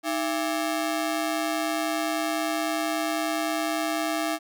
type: ring-modulated tone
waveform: sawtooth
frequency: 493.9 Hz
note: B4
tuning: in tune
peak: -18 dBFS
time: 0.03-4.39 s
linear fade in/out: 50 ms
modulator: 182 Hz
effects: none